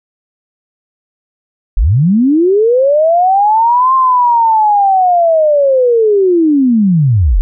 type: linear two-way sweep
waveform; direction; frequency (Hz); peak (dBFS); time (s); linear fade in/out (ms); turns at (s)
sine; up then down; 32.7 to 1061 to 32.7; -6; 1.77-7.41; 0; 3.94
effects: none